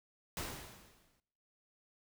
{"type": "noise with exponential decay", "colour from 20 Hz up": "pink", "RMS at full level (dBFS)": -38, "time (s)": [0.37, 1.2], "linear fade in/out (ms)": 1, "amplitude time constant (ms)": 180, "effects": ["noise-tail reverb RT60 1.0 s tail -23 dB re dry"]}